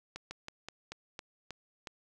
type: slowing click train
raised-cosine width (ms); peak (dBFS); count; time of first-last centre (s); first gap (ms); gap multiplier
0.2; -24; 8; 0.16-1.872; 150; 1.16
effects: none